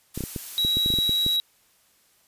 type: noise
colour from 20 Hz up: blue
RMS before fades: -36 dBFS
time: 0.14-1.37 s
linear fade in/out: 10 ms
type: clicks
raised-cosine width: 3 ms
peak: -17 dBFS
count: 12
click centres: 0.176 / 0.207 / 0.238 / 0.362 / 0.649 / 0.77 / 0.861 / 0.903 / 0.939 / 0.987 / 1.094 / 1.264 s
type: tone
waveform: triangle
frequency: 3867 Hz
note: B7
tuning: 37 cents flat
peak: -19 dBFS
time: 0.58-1.4 s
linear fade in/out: 0 ms
effects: white hiss -62 dBFS RMS until 2.27 s + resampled to 32000 Hz